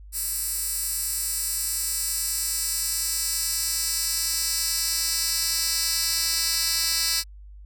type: tone with high-pass filter sweep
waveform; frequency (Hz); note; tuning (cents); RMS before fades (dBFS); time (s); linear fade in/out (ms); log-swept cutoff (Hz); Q
10% pulse; 329.6; E4; 0; -26; 0.12-7.24; 50; 9300 to 4600; 1.3
effects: added 50 Hz sine -41 dBFS peak until 7.65 s